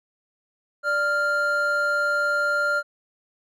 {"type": "tone pair together", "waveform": "triangle", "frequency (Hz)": [587, 1396.1], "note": ["D5", "F6"], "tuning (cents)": [-1, -1], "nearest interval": "octave + minor third", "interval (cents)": 1500, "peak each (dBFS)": [-25, -19], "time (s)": [0.83, 2.83], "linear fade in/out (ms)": 50, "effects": []}